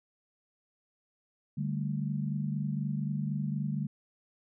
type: chord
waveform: sine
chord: D suspended fourth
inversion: none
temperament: equal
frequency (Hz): 146.83 / 196 / 220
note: D3 / G3 / A3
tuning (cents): 0 / 0 / 0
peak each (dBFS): -32 / -35 / -37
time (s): 1.57-3.87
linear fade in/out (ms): 10
effects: none